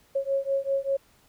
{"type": "beating tone pair", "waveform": "sine", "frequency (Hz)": [545, 550.1], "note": ["C#5", "C#5"], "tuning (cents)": [-29, -13], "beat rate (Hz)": 5.1, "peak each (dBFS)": [-27, -27], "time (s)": [0.15, 0.97], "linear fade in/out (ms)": 10, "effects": ["pink hiss -61 dBFS RMS until 1.28 s"]}